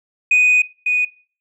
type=tone pair in turn; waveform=sine; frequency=2489 / 2480 Hz; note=D#7 / D#7; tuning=0 / -6 cents; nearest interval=unison; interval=6 cents; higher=first; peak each=-8 / -14 dBFS; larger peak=first; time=0.31-0.62 / 0.86-1.05 s; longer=first; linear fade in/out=5 ms; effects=noise-tail reverb RT60 0.4 s tail -20 dB re dry + tanh soft clip ceiling -8 dBFS